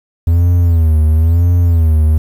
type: tone with vibrato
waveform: triangle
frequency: 82.41 Hz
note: E2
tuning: in tune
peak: -5 dBFS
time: 0.27-2.18 s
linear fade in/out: 5 ms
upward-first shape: sine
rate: 0.99 Hz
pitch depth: 110 cents each way
effects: 7-bit